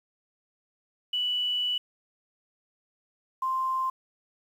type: tone pair in turn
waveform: sine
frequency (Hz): 2960 / 1046.5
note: F#7 / C6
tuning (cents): 0 / 0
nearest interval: octave + tritone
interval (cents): 1800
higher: first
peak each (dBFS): -25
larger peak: neither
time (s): 1.13-1.78 / 3.42-3.9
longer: first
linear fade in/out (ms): 5
effects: 9-bit